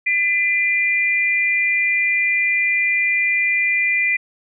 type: tone pair together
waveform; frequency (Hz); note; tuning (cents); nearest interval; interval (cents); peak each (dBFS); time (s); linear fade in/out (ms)
sine; 2010 / 2390; B6 / D7; +30 / +30; minor third; 300; -18; 0.06-4.17; 10
effects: none